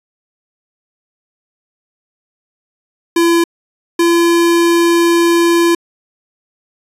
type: tone pair in turn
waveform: square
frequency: 338.4 / 340.2 Hz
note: E4 / F4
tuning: +45 / -45 cents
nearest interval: unison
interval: 10 cents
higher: second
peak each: -9 dBFS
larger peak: neither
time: 3.16-3.44 / 3.99-5.75 s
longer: second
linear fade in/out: 5 ms
effects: resampled to 32000 Hz

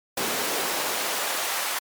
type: noise with high-pass filter sweep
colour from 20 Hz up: pink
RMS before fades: -27 dBFS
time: 0.17-1.79 s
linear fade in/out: 5 ms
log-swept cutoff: 300 to 910 Hz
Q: 0.88
effects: MP3 96 kbps

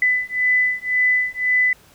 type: beating tone pair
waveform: sine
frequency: 2000 / 2001.9 Hz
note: B6 / B6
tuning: +21 / +23 cents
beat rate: 1.9 Hz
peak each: -19 dBFS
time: 0.02-1.73 s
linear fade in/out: 2 ms
effects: pink hiss -51 dBFS RMS until 1.94 s

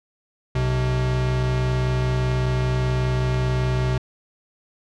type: tone pair together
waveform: square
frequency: 61.74 / 126.88 Hz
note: B1 / B2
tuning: 0 / +47 cents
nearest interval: octave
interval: 1247 cents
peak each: -26 / -21 dBFS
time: 0.55-3.98 s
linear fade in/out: 5 ms
effects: low-pass 5000 Hz 12 dB/octave

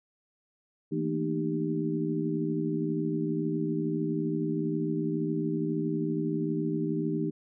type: tone cluster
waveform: sine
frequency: 162.2 / 224.4 / 236.9 / 306.1 / 393 Hz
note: E3 / A3 / A#3 / D#4 / G4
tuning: -28 / +34 / +28 / -28 / +4 cents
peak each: -32 / -36 / -37 / -31 / -34 dBFS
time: 0.91-7.31 s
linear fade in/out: 20 ms
effects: none

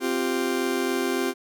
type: chord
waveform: 40% pulse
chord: C suspended fourth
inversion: none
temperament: just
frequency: 261.6 / 348.8 / 392.4 Hz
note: C4 / F4 / G4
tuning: 0 / -2 / +2 cents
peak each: -27 dBFS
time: 0-1.34 s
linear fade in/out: 50 ms
effects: none

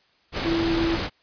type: tone in noise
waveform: sine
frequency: 332.5 Hz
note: E4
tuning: 15 cents sharp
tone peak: -21 dBFS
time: 0.43-0.98 s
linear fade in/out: 50 ms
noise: pink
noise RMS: -27 dBFS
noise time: 0.32-1.1 s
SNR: +3 dB
effects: white hiss -62 dBFS RMS until 1.22 s + resampled to 11025 Hz

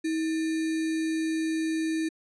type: tone with sample-and-hold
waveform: sine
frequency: 320 Hz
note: D#4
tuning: 49 cents sharp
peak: -25 dBFS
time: 0.04-2.09 s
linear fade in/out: 10 ms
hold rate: 2100 Hz
effects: resampled to 24000 Hz

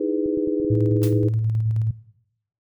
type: chord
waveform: sine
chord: E major seventh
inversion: third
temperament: just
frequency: 309 / 329.6 / 412 / 494.4 Hz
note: D#4 / E4 / G#4 / B4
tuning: -12 / 0 / -14 / +2 cents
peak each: -24 / -28 / -25 / -28 dBFS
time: 0-1.29 s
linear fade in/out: 10 ms
type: clicks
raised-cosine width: 3 ms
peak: -23 dBFS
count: 12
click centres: 0.26 / 0.374 / 0.475 / 0.6 / 0.648 / 0.73 / 0.766 / 0.887 / 0.919 / 0.959 / 1.134 / 1.232 s
type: tone with tremolo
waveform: sine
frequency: 110.7 Hz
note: A2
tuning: 11 cents sharp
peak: -17 dBFS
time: 0.7-1.91 s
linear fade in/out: 5 ms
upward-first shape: square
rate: 9.4 Hz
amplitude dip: 25%
type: noise with exponential decay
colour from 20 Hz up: white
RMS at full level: -31 dBFS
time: 1.03-1.2 s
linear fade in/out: 1 ms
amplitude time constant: 36 ms
effects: noise-tail reverb RT60 0.8 s tail -19 dB re dry

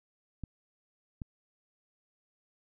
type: clicks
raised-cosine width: 5 ms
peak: -26 dBFS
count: 2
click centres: 0.437 / 1.218 s
effects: none

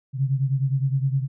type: beating tone pair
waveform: sine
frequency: 132.8 / 142.5 Hz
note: C3 / C#3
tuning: +26 / +48 cents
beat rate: 9.7 Hz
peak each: -21 / -25 dBFS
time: 0.13-1.28 s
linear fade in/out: 50 ms
effects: none

